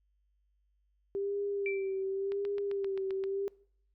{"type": "tone with vibrato", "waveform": "sine", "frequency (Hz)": 394.1, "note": "G4", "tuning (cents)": 9, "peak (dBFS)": -31, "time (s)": [1.15, 3.48], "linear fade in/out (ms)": 0, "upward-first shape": "sine", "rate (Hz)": 0.9, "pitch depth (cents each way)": 43}
{"type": "tone with exponential decay", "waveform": "sine", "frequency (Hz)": 2338, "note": "D7", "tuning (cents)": -8, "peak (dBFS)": -32, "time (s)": [1.66, 2.03], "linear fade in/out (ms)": 1, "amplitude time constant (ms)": 79}
{"type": "click train", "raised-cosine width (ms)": 0.3, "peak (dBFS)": -31, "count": 8, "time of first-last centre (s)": [2.32, 3.239], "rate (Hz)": 7.62}
{"effects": ["noise-tail reverb RT60 0.6 s tail -23 dB re dry", "added 50 Hz sine -70 dBFS peak until 3.94 s"]}